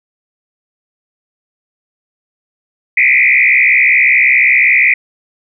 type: tone with frequency modulation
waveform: sine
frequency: 2217 Hz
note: C#7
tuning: in tune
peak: -6 dBFS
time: 2.97-4.94 s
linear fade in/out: 5 ms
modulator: 65.3 Hz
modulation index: 4
effects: none